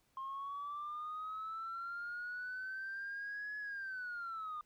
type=linear two-way sweep; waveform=sine; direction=up then down; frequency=1061 to 1699 to 1205 Hz; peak=-39 dBFS; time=0.17-4.61 s; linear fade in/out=2 ms; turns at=3.58 s; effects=tanh soft clip ceiling -37 dBFS + pink hiss -75 dBFS RMS until 4.65 s